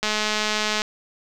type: click train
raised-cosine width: 0.2 ms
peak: -6 dBFS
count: 169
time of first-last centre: 0.03-0.819 s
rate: 213 Hz
effects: none